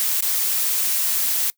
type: noise with dropouts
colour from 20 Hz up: blue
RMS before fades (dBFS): -21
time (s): 0-1.5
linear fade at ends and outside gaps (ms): 0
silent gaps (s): 0.207-0.224
effects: noise-tail reverb RT60 0.1 s tail -22 dB re dry